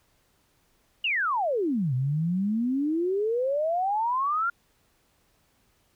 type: exponential two-way sweep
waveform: sine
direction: down then up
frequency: 2960 to 123.47 to 1420 Hz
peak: -23 dBFS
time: 1.04-4.5 s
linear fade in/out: 5 ms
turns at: 1.94 s
effects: pink hiss -67 dBFS RMS until 5.95 s